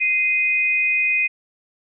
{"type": "tone pair together", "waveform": "sine", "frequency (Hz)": [2082, 2489], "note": ["C7", "D#7"], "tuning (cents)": [-9, 0], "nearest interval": "minor third", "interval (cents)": 309, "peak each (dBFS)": [-23, -17], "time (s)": [0, 1.28], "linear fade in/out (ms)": 20, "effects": []}